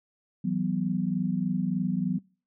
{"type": "chord", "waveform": "sine", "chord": "E suspended second", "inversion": "none", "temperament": "equal with one note detuned", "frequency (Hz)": [164.81, 188.12, 246.9], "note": ["E3", "F#3", "B3"], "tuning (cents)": [0, 29, 0], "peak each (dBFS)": [-31, -27, -31], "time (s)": [0.44, 2.19], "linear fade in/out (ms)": 10, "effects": ["noise-tail reverb RT60 0.4 s tail -25 dB re dry"]}